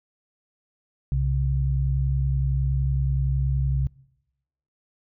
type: tone pair together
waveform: sine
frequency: 64.18 / 134.9 Hz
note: C2 / C#3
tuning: -33 / -47 cents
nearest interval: octave + minor second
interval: 1286 cents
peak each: -23 dBFS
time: 1.12-3.87 s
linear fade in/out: 0 ms
effects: noise-tail reverb RT60 0.9 s tail -23 dB re dry